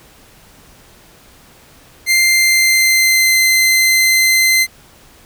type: tone with pitch glide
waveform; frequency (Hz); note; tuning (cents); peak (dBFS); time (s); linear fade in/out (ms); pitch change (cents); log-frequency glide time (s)
sawtooth; 2093 to 2069; C7 to C7; 0 to -20; -6; 2.06-4.67; 50; -20; 2.21-3.36
effects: pink hiss -45 dBFS RMS until 5.25 s